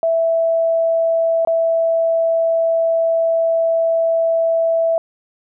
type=tone with dropouts; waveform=sine; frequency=659.3 Hz; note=E5; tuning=in tune; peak=-13 dBFS; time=0.03-4.98 s; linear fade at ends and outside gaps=1 ms; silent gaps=1.45-1.473 s; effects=none